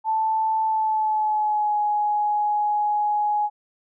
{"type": "tone with pitch glide", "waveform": "sine", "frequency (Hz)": [880, 836.4], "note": ["A5", "G#5"], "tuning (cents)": [0, 12], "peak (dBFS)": -19, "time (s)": [0.04, 3.5], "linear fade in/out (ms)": 50, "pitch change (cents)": -88, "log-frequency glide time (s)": [0.64, 1.78], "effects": []}